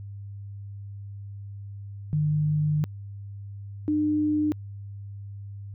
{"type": "tone pair in turn", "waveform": "sine", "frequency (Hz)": [151, 302], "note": ["D3", "D4"], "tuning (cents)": [48, 48], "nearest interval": "octave", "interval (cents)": 1200, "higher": "second", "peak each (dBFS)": -21, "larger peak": "neither", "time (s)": [[2.13, 2.84], [3.88, 4.52]], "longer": "first", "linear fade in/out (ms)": 0, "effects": ["added 100 Hz sine -36 dBFS peak until 5.74 s"]}